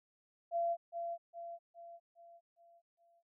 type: tone with echo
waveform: sine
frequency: 682 Hz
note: F5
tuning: 41 cents flat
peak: -31 dBFS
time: 0.51-0.77 s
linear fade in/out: 50 ms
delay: 410 ms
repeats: 6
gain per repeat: -6 dB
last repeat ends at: 3.23 s
effects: none

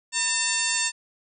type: harmonic tone with a mistuned harmonic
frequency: 901 Hz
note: A5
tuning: 41 cents sharp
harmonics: 1 / 2 / 3 / 4 / 5 / 6 / 7 / 8 / 9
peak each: -36 / -30 / -30 / -33 / -31 / -35 / -35 / -28 / -30 dBFS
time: 0.12-0.92 s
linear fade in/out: 50 ms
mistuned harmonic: 1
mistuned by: +130 cents
effects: none

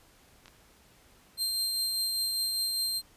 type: clicks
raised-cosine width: 0.2 ms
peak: -32 dBFS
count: 2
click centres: 0.458 / 0.481 s
type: tone with tremolo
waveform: sawtooth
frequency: 4167 Hz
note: C8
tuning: 8 cents flat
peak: -24 dBFS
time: 1.37-3.02 s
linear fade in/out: 50 ms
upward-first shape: triangle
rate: 5 Hz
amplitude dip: 30%
effects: pink hiss -60 dBFS RMS until 3.16 s + resampled to 32000 Hz

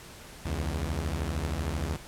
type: beating tone pair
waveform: sawtooth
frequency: 69.5 / 82.5 Hz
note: C#2 / E2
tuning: +5 / +2 cents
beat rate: 13 Hz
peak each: -28 dBFS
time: 0.45-1.97 s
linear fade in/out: 10 ms
effects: pink hiss -47 dBFS RMS until 2.07 s + low-pass 12000 Hz 12 dB/octave

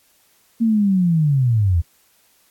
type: linear sweep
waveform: sine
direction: down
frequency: 233.1 to 78.8 Hz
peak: -13 dBFS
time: 0.6-1.82 s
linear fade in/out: 20 ms
effects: white hiss -58 dBFS RMS until 2.5 s + AAC 64 kbps

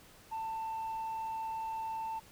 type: tone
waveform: sine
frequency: 891 Hz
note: A5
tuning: 22 cents sharp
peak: -33 dBFS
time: 0.31-2.2 s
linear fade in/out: 20 ms
effects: tanh soft clip ceiling -34 dBFS + pink hiss -58 dBFS RMS until 2.31 s

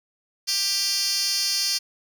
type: tone with high-pass filter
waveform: 10% pulse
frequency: 394.3 Hz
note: G4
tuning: 10 cents sharp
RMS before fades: -24 dBFS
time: 0.47-1.79 s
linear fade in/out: 20 ms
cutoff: 4400 Hz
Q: 7.7
effects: none

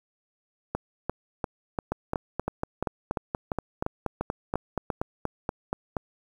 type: two click trains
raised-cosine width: 1 ms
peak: -13 / -13 dBFS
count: 13 / 18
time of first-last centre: 0.75-4.902 / 1.92-5.968 s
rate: 2.89 / 4.2 Hz
effects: 8-bit

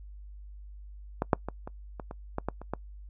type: clicks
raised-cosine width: 1 ms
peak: -13 / -6 / -19 / -24 / -23 / -25 / -16 / -15 / -28 / -16 dBFS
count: 10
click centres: 1.221 / 1.332 / 1.486 / 1.675 / 1.998 / 2.111 / 2.384 / 2.486 / 2.616 / 2.736 s
effects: noise-tail reverb RT60 0.1 s tail -24 dB re dry + added 50 Hz sine -43 dBFS peak until 3.09 s

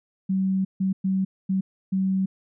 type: tone bursts at uneven times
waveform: sine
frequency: 190.6 Hz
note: G3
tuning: 48 cents flat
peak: -20 dBFS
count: 5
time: 0.29-0.65 / 0.8-0.93 / 1.04-1.25 / 1.49-1.61 / 1.92-2.26 s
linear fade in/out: 10 ms
effects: none

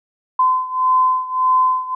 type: beating tone pair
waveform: sine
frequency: 1024 / 1025.7 Hz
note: C6 / C6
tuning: -38 / -35 cents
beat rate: 1.7 Hz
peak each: -15 / -18 dBFS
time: 0.39-1.95 s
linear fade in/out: 5 ms
effects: none

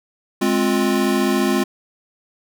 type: tone cluster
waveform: square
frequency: 208.8 / 263.3 / 352.9 Hz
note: G#3 / C4 / F4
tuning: +10 / +11 / +18 cents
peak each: -21 dBFS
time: 0.41-1.64 s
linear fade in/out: 10 ms
effects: none

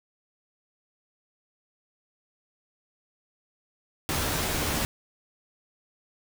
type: noise with comb filter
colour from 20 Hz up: pink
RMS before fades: -28 dBFS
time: 4.09-4.85 s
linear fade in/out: 0 ms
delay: 13 ms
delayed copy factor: +0.5
effects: none

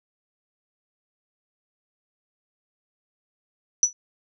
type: tone with exponential decay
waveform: sine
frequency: 5920 Hz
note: F#8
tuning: in tune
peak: -10 dBFS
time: 3.83-3.93 s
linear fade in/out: 1 ms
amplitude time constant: 21 ms
effects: none

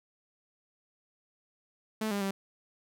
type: tone with pitch steps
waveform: sawtooth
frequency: 217.8 / 201.5 / 195.2 Hz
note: A3 / G3 / G3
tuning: -17 / +48 / -7 cents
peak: -26 dBFS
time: 2.01-2.31 s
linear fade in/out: 5 ms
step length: 100 ms
effects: none

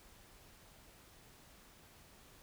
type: silence
effects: pink hiss -61 dBFS RMS until 2.42 s

